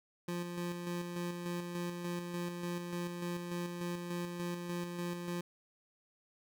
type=tone with tremolo; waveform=25% pulse; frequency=174.61 Hz; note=F3; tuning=in tune; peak=-32 dBFS; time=0.28-5.41 s; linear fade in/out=5 ms; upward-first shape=square; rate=3.4 Hz; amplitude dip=40%; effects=none